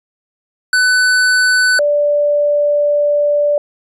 square / sine tone pair in turn, 1500 / 585.2 Hz, F#6 / D5, +23 / -6 cents, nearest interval octave + major third, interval 1629 cents, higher first, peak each -10 dBFS, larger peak neither, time 0.73-1.79 / 1.79-3.58 s, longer second, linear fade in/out 2 ms, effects resampled to 24000 Hz

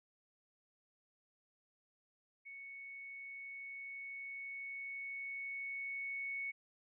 sine tone with level ramp, 2217 Hz, C#7, in tune, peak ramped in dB -48 to -38 dBFS, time 2.45-6.52 s, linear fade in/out 20 ms, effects none

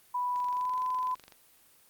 sine tone with pitch glide, 987.8 to 1010.9 Hz, B5 to B5, 0 to +40 cents, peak -28 dBFS, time 0.14-1.15 s, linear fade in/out 10 ms, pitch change +40 cents, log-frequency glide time 0.5-0.78 s
click train, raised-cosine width 0.2 ms, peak -32 dBFS, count 24, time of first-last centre 0.36-1.322 s, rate 23.9 Hz
effects white hiss -61 dBFS RMS until 1.89 s + Opus 24 kbps

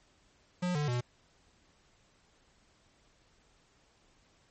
square tone with pitch steps, 179.2 / 148.1 / 122.4 Hz, F3 / D3 / B2, +45 / +15 / -15 cents, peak -30 dBFS, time 0.62-1.01 s, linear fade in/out 10 ms, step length 130 ms, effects pink hiss -67 dBFS RMS until 4.5 s + MP3 32 kbps

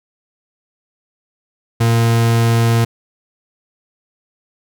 40% pulse tone, 115.6 Hz, A#2, 14 cents flat, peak -10 dBFS, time 1.8-2.85 s, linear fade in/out 10 ms, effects none

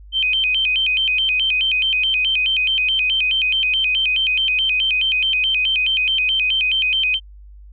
sine tone with vibrato, 2794 Hz, F7, in tune, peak -15 dBFS, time 0.12-7.2 s, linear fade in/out 50 ms, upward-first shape square, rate 4.7 Hz, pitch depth 190 cents each way, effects added 50 Hz sine -38 dBFS peak until 7.72 s

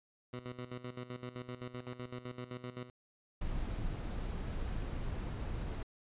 15% pulse tone with tremolo, 124.2 Hz, B2, 10 cents sharp, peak -34 dBFS, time 0.33-2.9 s, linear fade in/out 5 ms, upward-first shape square, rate 7.8 Hz, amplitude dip 75%
brown noise, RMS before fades -38 dBFS, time 3.41-5.83 s, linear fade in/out 5 ms
effects resampled to 8000 Hz

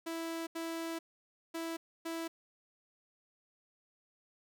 sawtooth tone bursts at uneven times, 329.6 Hz, E4, in tune, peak -33 dBFS, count 4, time 0.06-0.47 / 0.55-0.99 / 1.54-1.77 / 2.05-2.28 s, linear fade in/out 10 ms, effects none

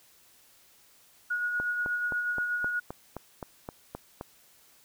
sine tone with tremolo, 1451 Hz, F#6, 34 cents flat, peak -26 dBFS, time 1.3-2.8 s, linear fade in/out 10 ms, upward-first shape sine, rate 8.3 Hz, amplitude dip 35%
click train, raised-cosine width 1 ms, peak -22 dBFS, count 11, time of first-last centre 1.6-4.211 s, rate 3.83 Hz
effects white hiss -60 dBFS RMS until 4.84 s

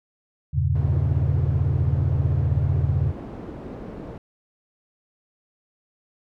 sine chord, E diminished seventh, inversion none, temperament equal, 82.41 / 98 / 116.54 / 138.59 Hz, E2 / G2 / Bb2 / Db3, 0 / 0 / 0 / 0 cents, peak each -23 / -25 / -26 / -23 dBFS, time 0.53-3.12 s, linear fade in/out 20 ms
white low-pass noise, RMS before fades -36 dBFS, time 0.75-4.18 s, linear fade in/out 2 ms, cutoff 390 Hz, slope 12 dB/octave
effects none

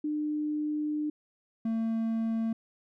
sine / triangle tone pair in turn, 300.9 / 225.4 Hz, D4 / A3, +42 / +42 cents, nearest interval perfect fourth, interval 500 cents, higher first, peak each -28 / -25 dBFS, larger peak second, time 0.04-1.1 / 1.65-2.53 s, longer first, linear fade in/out 5 ms, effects none

